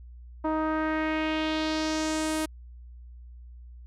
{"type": "tone with low-pass filter sweep", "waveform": "sawtooth", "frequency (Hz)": 313, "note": "D#4", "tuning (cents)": 10, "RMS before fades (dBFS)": -28, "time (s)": [0.44, 2.46], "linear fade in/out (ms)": 10, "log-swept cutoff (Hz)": [1000, 11000], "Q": 2.1, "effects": ["added 60 Hz sine -43 dBFS peak until 3.86 s"]}